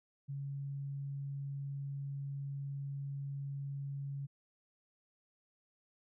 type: tone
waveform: sine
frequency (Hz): 139.5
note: C#3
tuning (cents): +11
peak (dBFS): -38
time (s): 0.28-4.27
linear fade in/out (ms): 20
effects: none